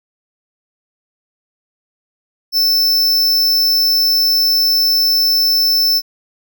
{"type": "tone", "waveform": "square", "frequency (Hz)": 5300, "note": "E8", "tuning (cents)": 9, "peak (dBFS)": -11, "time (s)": [2.52, 6.02], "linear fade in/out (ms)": 50, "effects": []}